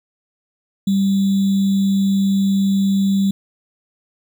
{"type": "tone with sample-and-hold", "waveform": "sine", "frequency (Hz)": 196, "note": "G3", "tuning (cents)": 0, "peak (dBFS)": -13, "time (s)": [0.87, 3.31], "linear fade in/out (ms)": 5, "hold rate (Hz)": 3675, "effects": []}